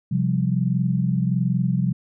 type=chord; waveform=sine; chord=C suspended fourth; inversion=none; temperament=equal; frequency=130.81 / 174.61 / 196 Hz; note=C3 / F3 / G3; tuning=0 / 0 / 0 cents; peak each=-22 / -22 / -25 dBFS; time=0.11-1.93 s; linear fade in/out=10 ms; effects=none